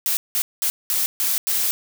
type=noise bursts at uneven times; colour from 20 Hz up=blue; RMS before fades=-21 dBFS; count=6; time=0.06-0.17 / 0.35-0.42 / 0.62-0.7 / 0.9-1.06 / 1.2-1.38 / 1.47-1.71 s; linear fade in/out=0 ms; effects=none